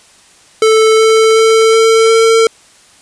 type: tone with pitch steps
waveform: square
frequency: 440 / 442.8 / 445.6 / 448.5 / 451.3 Hz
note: A4 / A4 / A4 / A4 / A4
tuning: 0 / +11 / +22 / +33 / +44 cents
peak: -6 dBFS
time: 0.62-2.47 s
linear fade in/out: 2 ms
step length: 370 ms
effects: white hiss -44 dBFS RMS until 3.01 s + resampled to 22050 Hz